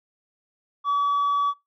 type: tone with tanh clipping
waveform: sine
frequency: 1142 Hz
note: D6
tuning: 49 cents flat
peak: -20 dBFS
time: 0.84-1.54 s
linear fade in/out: 50 ms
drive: 1 dB
effects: noise-tail reverb RT60 0.2 s tail -23 dB re dry